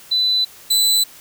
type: tone pair in turn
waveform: sine / sawtooth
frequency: 3999 / 3999 Hz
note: B7 / B7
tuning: +21 / +21 cents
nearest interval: unison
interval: 0 cents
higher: neither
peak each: -14 / -10 dBFS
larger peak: second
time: 0.11-0.45 / 0.7-1.04 s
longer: neither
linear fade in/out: 10 ms
effects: white hiss -43 dBFS RMS until 1.2 s